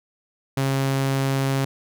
sawtooth tone, 135.6 Hz, C#3, 38 cents flat, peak -16 dBFS, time 0.57-1.65 s, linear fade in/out 5 ms, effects none

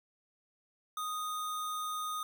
sine tone with sample-and-hold, 1244.5 Hz, D#6, in tune, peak -34 dBFS, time 0.97-2.23 s, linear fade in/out 2 ms, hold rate 4900 Hz, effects none

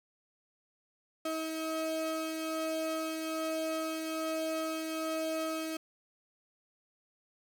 35% pulse tone pair together, 318.9 / 639 Hz, D#4 / D#5, +43 / +46 cents, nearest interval octave, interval 1203 cents, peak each -34 / -34 dBFS, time 1.25-5.77 s, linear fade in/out 5 ms, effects none

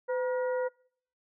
harmonic tone with a mistuned harmonic, 478.1 Hz, A#4, 44 cents sharp, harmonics 1 / 2 / 3 / 4, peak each -28 / -38 / -41 / -46 dBFS, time 0.08-0.69 s, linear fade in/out 20 ms, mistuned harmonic 1, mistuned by +100 cents, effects noise-tail reverb RT60 0.6 s tail -26 dB re dry

